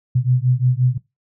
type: beating tone pair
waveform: sine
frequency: 123.47 / 129.17 Hz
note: B2 / C3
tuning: 0 / -22 cents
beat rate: 5.7 Hz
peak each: -17 dBFS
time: 0.15-0.98 s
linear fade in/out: 10 ms
effects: noise-tail reverb RT60 0.2 s tail -19 dB re dry